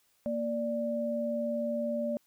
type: tone pair together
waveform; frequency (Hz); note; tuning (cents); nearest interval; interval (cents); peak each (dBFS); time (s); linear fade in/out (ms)
sine; 233.1 / 587.3; A#3 / D5; 0 / 0; octave + major third; 1600; -33 / -31; 0.26-2.17; 0
effects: white hiss -70 dBFS RMS until 2.26 s